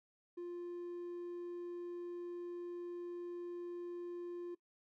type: tone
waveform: triangle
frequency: 349.8 Hz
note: F4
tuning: 3 cents sharp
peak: -39 dBFS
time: 0.37-4.55 s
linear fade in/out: 10 ms
effects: noise-tail reverb RT60 0.1 s tail -21 dB re dry + tanh soft clip ceiling -36 dBFS